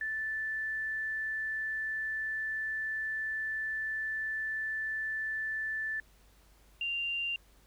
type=tone pair in turn; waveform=sine; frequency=1757 / 2783 Hz; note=A6 / F7; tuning=-3 / -7 cents; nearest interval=minor sixth; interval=796 cents; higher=second; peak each=-32 / -31 dBFS; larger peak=second; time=0.01-6 / 6.81-7.36 s; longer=first; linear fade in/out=2 ms; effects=added 50 Hz sine -61 dBFS peak until 7.66 s + pink hiss -65 dBFS RMS until 7.66 s